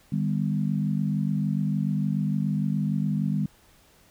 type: tone cluster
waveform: sine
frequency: 153 / 199.8 / 250.1 Hz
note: D#3 / G3 / B3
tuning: -29 / +33 / +22 cents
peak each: -26 / -26 / -32 dBFS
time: 0.12-3.46 s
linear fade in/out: 5 ms
effects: pink hiss -58 dBFS RMS until 4.1 s